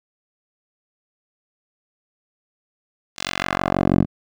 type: tone with band-pass filter sweep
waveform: 10% pulse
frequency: 46.25 Hz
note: F#1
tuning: in tune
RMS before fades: -20 dBFS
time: 3.16-4.06 s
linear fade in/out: 50 ms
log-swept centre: 5400 to 200 Hz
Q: 1
effects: none